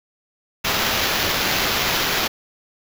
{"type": "noise with sample-and-hold", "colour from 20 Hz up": "blue", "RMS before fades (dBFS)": -21, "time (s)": [0.64, 2.28], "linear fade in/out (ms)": 10, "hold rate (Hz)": 8820, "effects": []}